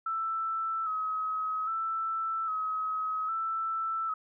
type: tone with vibrato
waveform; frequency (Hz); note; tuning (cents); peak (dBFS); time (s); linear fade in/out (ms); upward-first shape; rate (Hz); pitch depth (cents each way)
sine; 1300; E6; -24; -29; 0.06-4.14; 5; square; 0.62; 34
effects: none